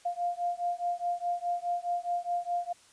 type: beating tone pair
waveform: sine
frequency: 698.5 / 703.3 Hz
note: F5 / F5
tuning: 0 / +12 cents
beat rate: 4.8 Hz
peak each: -32 / -32 dBFS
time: 0.05-2.73 s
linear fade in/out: 10 ms
effects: white hiss -59 dBFS RMS until 2.92 s + resampled to 22050 Hz